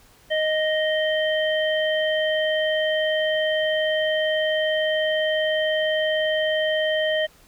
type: harmonic tone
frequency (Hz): 622.3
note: D#5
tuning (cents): 0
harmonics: 1 / 3 / 5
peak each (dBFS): -21 / -26 / -28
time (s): 0.3-7.27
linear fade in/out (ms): 20
effects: pink hiss -54 dBFS RMS until 7.47 s